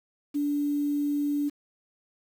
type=tone with quantisation; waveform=sine; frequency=290 Hz; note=D4; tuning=22 cents flat; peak=-24 dBFS; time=0.34-1.5 s; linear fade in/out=20 ms; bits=8; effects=none

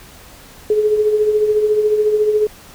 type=tone with tremolo; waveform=sine; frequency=424.7 Hz; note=G#4; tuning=39 cents sharp; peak=-9 dBFS; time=0.7-2.47 s; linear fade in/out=2 ms; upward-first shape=triangle; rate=14 Hz; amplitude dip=60%; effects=pink hiss -41 dBFS RMS until 2.74 s

